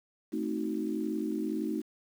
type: chord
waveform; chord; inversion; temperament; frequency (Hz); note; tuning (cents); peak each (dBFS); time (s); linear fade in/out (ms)
sine; A diminished seventh; none; equal with one note detuned; 220 / 261.6 / 312.4 / 370; A3 / C4 / Eb4 / Gb4; 0 / 0 / +7 / 0; -35 / -38 / -33 / -38; 0.32-1.82; 20
effects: 9-bit